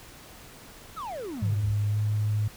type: exponential sweep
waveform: triangle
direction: down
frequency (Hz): 1400 to 54.8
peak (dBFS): -31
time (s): 0.96-1.74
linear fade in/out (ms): 20
type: tone with pitch glide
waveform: sine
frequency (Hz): 103.8 to 105.8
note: G#2 to G#2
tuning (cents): 0 to +33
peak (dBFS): -23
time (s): 1.42-2.48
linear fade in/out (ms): 5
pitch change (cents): +33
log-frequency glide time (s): 1.87-2
effects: pink hiss -48 dBFS RMS until 2.56 s

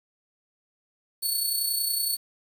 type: tone with amplitude modulation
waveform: 10% pulse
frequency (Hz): 4435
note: C#8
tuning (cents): 0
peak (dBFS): -16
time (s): 1.22-2.17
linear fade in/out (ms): 20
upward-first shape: sine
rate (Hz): 30.8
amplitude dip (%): 45
effects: 8-bit

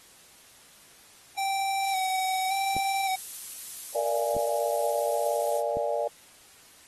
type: tone with vibrato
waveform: square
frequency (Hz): 768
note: G5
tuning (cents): -36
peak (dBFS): -27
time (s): 1.37-3.16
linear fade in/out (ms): 10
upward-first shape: square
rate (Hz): 0.88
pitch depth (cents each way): 28
type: noise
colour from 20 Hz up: violet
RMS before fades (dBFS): -35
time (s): 1.8-5.63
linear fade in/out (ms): 50
type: clicks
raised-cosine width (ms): 2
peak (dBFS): -23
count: 3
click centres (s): 2.766 / 4.366 / 5.77
type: chord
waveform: sine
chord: Bb dominant seventh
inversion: none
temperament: equal with one note detuned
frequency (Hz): 466.2 / 587.3 / 684.5 / 830.6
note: Bb4 / D5 / F5 / Ab5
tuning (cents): 0 / 0 / -35 / 0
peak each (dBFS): -32 / -28 / -32 / -34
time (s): 3.95-6.08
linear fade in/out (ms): 5
effects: white hiss -54 dBFS RMS until 6.87 s + AAC 32 kbps

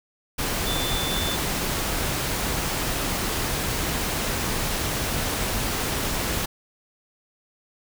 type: tone in noise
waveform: sine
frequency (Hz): 3520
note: A7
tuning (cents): 0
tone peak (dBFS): -29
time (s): 0.66-1.36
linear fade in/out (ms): 10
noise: pink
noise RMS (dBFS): -26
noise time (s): 0.38-6.46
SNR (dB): -6
effects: none

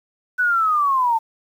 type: linear sweep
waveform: sine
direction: down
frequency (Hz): 1504 to 880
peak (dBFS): -15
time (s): 0.38-1.19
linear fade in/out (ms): 20
effects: 8-bit

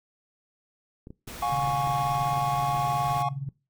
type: clicks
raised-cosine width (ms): 3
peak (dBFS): -29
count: 6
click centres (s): 1.071 / 1.105 / 1.277 / 1.675 / 1.873 / 2.334
type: noise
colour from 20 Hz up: pink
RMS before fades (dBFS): -40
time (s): 1.27-3.23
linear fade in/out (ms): 10
type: chord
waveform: triangle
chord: Db major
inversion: first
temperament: equal with one note detuned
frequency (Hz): 711.9 / 830.6 / 1108.7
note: F5 / Ab5 / Db6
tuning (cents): +33 / 0 / 0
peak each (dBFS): -27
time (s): 1.42-3.29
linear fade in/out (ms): 5
type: tone with tremolo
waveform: sine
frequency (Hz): 137.4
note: C#3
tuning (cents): -15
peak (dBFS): -27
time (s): 1.52-3.49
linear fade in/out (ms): 2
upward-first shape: sine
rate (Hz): 19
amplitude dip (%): 70
effects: noise-tail reverb RT60 0.3 s tail -21 dB re dry

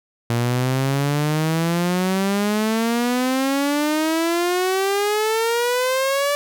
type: exponential sweep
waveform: sawtooth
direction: up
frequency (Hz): 116.5 to 581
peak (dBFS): -14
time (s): 0.3-6.35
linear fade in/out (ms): 0
effects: none

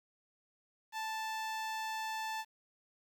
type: tone with notch filter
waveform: sawtooth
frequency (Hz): 880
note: A5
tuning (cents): 0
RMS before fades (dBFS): -39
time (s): 0.92-2.45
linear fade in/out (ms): 50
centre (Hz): 11000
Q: 0.9
effects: 10-bit

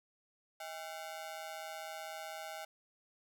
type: ring-modulated tone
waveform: sawtooth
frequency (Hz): 720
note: F#5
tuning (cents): -47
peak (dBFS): -36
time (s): 0.6-2.65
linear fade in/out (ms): 5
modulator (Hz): 82.1
effects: none

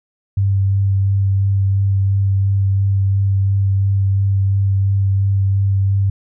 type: tone with vibrato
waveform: sine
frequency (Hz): 98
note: G2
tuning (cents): 0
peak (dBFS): -12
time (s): 0.37-6.1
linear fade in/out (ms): 5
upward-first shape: sine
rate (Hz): 2.9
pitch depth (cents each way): 12
effects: none

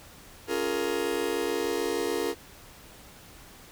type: chord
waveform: 40% pulse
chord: Bb minor seventh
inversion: first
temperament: just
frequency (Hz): 279.7 / 349.6 / 419.5 / 466.2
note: Db4 / F4 / Ab4 / Bb4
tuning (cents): +16 / +2 / +17 / 0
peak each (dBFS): -35 / -31 / -31 / -30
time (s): 0.47-2.35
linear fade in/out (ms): 50
effects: pink hiss -50 dBFS RMS until 3.71 s

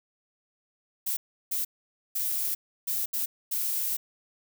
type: noise bursts at uneven times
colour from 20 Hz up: violet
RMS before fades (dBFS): -29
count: 6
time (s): 1.06-1.17 / 1.51-1.65 / 2.15-2.55 / 2.87-3.06 / 3.13-3.26 / 3.51-3.97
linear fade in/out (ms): 10
effects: none

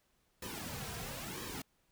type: noise with flanger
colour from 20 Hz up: pink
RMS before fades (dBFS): -43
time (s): 0.42-1.62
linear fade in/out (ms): 5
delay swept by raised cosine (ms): 1.4 to 3.5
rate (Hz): 0.99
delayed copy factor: -0.75
effects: pink hiss -75 dBFS RMS until 1.91 s

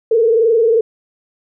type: tone with frequency modulation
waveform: sine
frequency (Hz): 455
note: A#4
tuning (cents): -42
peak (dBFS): -9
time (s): 0.11-0.81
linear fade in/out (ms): 5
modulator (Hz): 22.5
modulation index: 0.98
effects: none

